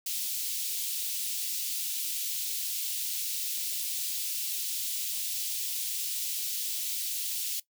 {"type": "high-pass noise", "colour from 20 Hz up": "white", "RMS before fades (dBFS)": -33, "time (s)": [0.06, 7.6], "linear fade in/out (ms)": 5, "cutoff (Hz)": 2900, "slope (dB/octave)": 24, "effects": ["noise-tail reverb RT60 0.1 s tail -18 dB re dry"]}